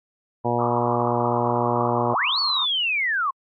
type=harmonic tone; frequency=119.9 Hz; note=A#2; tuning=49 cents sharp; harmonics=1 / 2 / 3 / 4 / 5 / 6 / 7 / 8; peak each=-28 / -28 / -28 / -28 / -28 / -28 / -28 / -28 dBFS; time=0.44-2.15 s; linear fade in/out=20 ms
type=band-pass noise; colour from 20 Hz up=pink; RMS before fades=-30 dBFS; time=0.58-2.66 s; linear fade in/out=20 ms; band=1000 to 1200 Hz; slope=96 dB/octave
type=linear two-way sweep; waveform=sine; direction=up then down; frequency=462.9 to 4512 to 1029 Hz; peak=-20 dBFS; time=2.13-3.31 s; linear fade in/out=10 ms; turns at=2.39 s
effects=AAC 64 kbps